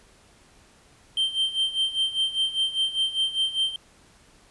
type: tone with tremolo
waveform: triangle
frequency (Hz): 3136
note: G7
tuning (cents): 0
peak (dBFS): -18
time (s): 1.17-3.76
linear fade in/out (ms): 2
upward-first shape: sine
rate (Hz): 5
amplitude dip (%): 80
effects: pink hiss -56 dBFS RMS until 4.5 s + resampled to 24000 Hz